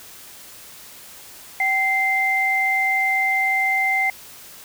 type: tone pair together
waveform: sine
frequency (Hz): 769.9 / 2084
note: G5 / C7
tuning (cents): -31 / -7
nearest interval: octave + perfect fourth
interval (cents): 1724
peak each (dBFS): -23 / -18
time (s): 1.6-4.1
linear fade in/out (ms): 2
effects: white hiss -42 dBFS RMS until 4.64 s